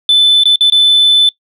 sine tone with dropouts, 3513 Hz, A7, 3 cents flat, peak -3 dBFS, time 0.09-1.29 s, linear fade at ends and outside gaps 2 ms, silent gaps 0.436-0.455 / 0.559-0.608 / 0.7-0.722 s, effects noise-tail reverb RT60 0.1 s tail -22 dB re dry + tanh soft clip ceiling -3 dBFS

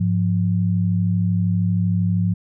sine tone pair together, 103.18 / 176 Hz, G#2 / F3, -11 / +14 cents, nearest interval major sixth, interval 925 cents, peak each -19 dBFS, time 0-2.34 s, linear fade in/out 10 ms, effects none

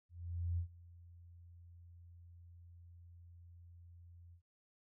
sine tone with ADSR envelope, 86.2 Hz, F2, 22 cents flat, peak -33 dBFS, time 0.09-4.42 s, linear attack 490 ms, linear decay 95 ms, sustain -22 dB, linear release 90 ms, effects none

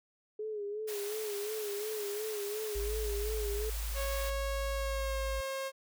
sine tone with vibrato, 419.7 Hz, G#4, 18 cents sharp, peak -35 dBFS, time 0.39-3.7 s, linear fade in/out 5 ms, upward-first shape sine, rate 2.8 Hz, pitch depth 64 cents each way
white high-pass noise, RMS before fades -43 dBFS, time 0.87-4.31 s, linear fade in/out 20 ms, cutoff 380 Hz, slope 48 dB/octave
sine tone, 53.1 Hz, G#1, 39 cents sharp, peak -34 dBFS, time 2.75-5.41 s, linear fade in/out 10 ms
sawtooth tone with pitch glide, 550 to 537.7 Hz, C#5 to C5, -14 to +47 cents, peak -31 dBFS, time 3.94-5.72 s, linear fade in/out 50 ms, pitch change -39 cents, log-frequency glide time 4.72-5.17 s
effects none

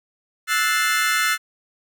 35% pulse chord, F# half-diminished seventh, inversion third, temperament equal with one note detuned, 1318.5 / 1472.3 / 1760 / 2093 Hz, E6 / F#6 / A6 / C7, 0 / -9 / 0 / 0 cents, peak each -22 dBFS, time 0.47-1.38 s, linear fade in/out 50 ms, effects none

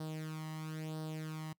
sawtooth tone with flanger, 156.8 Hz, D#3, 14 cents sharp, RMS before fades -42 dBFS, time 0-1.53 s, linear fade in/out 5 ms, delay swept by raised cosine 0.21 to 1.01 ms, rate 1 Hz, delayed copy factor +0.7, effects noise-tail reverb RT60 0.1 s tail -24 dB re dry

